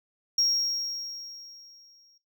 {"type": "tone with exponential decay", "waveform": "triangle", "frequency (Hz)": 5588, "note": "F8", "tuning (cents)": 0, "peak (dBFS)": -18, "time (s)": [0.38, 2.18], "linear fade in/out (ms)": 5, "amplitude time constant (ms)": 390, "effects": ["noise-tail reverb RT60 0.2 s tail -18 dB re dry", "tanh soft clip ceiling -14 dBFS"]}